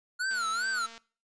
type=tone with vibrato; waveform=square; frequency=1426 Hz; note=F6; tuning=36 cents sharp; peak=-29 dBFS; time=0.19-0.87 s; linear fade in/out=20 ms; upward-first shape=sine; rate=2.5 Hz; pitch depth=160 cents each way
type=click train; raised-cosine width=0.2 ms; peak=-31 dBFS; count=154; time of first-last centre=0.31-0.978 s; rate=229 Hz
type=tone with exponential growth; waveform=triangle; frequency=1253 Hz; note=D#6; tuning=12 cents sharp; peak=-34 dBFS; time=0.63-0.79 s; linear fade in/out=5 ms; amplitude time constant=34 ms
effects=noise-tail reverb RT60 0.4 s tail -21 dB re dry + resampled to 22050 Hz